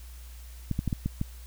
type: clicks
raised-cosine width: 5 ms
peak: -15 dBFS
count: 6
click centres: 0.713 / 0.791 / 0.877 / 0.928 / 1.06 / 1.214 s
effects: added 60 Hz sine -42 dBFS peak until 1.46 s + white hiss -54 dBFS RMS until 1.46 s